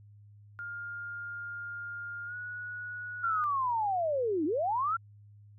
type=tone with pitch glide; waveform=sine; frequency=1410 to 1461.4 Hz; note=F6 to F#6; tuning=+16 to -22 cents; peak=-37 dBFS; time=0.59-3.44 s; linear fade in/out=0 ms; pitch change=+62 cents; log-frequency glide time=2.26-2.35 s
type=linear two-way sweep; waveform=sine; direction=down then up; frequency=1396.9 to 287.4 to 1396.9 Hz; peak=-27 dBFS; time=3.23-4.97 s; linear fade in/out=10 ms; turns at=4.45 s
effects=added 103 Hz sine -52 dBFS peak until 5.58 s